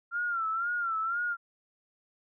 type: tone with vibrato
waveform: sine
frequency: 1372 Hz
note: F6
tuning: 31 cents flat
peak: -28 dBFS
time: 0.11-1.37 s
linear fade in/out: 50 ms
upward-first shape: sine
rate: 2 Hz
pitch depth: 88 cents each way
effects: none